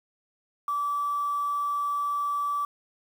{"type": "tone with quantisation", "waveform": "sine", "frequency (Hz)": 1157, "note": "D6", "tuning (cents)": -26, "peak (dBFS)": -25, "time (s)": [0.68, 2.65], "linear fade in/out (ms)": 2, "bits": 8, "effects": []}